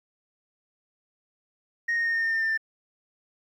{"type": "tone with pitch steps", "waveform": "sine", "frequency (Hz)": [1864.7, 1852.9, 1841.2, 1829.5, 1817.9, 1806.4, 1794.9, 1783.6], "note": ["A#6", "A#6", "A#6", "A#6", "A#6", "A6", "A6", "A6"], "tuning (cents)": [0, -11, -22, -33, -44, 45, 34, 23], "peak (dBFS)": -21, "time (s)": [1.88, 2.576], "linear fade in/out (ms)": 10, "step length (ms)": 87, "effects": ["tanh soft clip ceiling -21 dBFS", "10-bit"]}